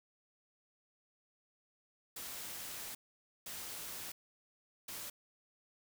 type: noise bursts at uneven times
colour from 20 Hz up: white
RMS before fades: -45 dBFS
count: 3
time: 2.16-2.95 / 3.46-4.12 / 4.88-5.1 s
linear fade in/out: 5 ms
effects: none